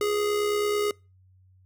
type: tone with amplitude modulation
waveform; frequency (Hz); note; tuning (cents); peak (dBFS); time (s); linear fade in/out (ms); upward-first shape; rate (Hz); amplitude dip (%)
square; 415.3; G#4; 0; -22; 0.01-0.91; 2; sine; 69.1; 40
effects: noise-tail reverb RT60 0.3 s tail -26 dB re dry + added 93 Hz sine -55 dBFS peak until 1.65 s